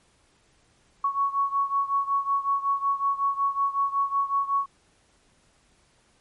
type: beating tone pair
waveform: sine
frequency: 1111 / 1116.4 Hz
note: C#6 / C#6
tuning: +4 / +12 cents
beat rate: 5.4 Hz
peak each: -24 / -27 dBFS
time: 1.04-4.66 s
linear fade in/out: 5 ms
effects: pink hiss -63 dBFS RMS until 6.2 s + MP3 48 kbps